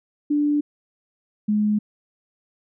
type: tone pair in turn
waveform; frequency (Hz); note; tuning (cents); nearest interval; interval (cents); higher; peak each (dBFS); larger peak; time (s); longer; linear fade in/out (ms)
sine; 293.7 / 210.4; D4 / G#3; 0 / +23; tritone; 577; first; -17; neither; 0.3-0.61 / 1.48-1.79; neither; 10
effects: none